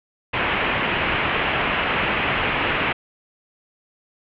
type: low-pass noise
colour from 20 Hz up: white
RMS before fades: -22 dBFS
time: 0.33-2.93 s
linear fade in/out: 10 ms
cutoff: 2900 Hz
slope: 48 dB/octave
effects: none